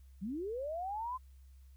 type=linear sweep; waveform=sine; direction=up; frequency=172.8 to 1046.5 Hz; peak=-36 dBFS; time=0.21-1.18 s; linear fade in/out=20 ms; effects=added 66 Hz sine -54 dBFS peak until 1.76 s + white hiss -75 dBFS RMS until 1.76 s